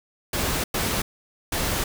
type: noise bursts at uneven times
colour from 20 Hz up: pink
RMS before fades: -25 dBFS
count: 3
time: 0.33-0.64 / 0.74-1.02 / 1.52-1.84 s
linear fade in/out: 5 ms
effects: none